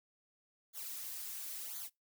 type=noise with flanger; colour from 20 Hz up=blue; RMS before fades=-44 dBFS; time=0.73-1.9 s; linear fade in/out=50 ms; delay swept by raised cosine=0.37 to 5.17 ms; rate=0.96 Hz; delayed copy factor=-0.85; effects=noise-tail reverb RT60 0.2 s tail -25 dB re dry